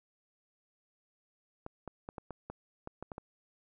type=clicks; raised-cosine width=1 ms; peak=-27 dBFS; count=10; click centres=1.664 / 1.877 / 2.089 / 2.182 / 2.307 / 2.5 / 2.874 / 3.026 / 3.118 / 3.181 s; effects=none